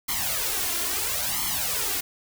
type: noise with flanger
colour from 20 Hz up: white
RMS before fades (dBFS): -27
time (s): 0.08-2.01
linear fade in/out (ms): 10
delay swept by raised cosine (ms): 0.93 to 2.93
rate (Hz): 0.74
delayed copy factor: +1
effects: none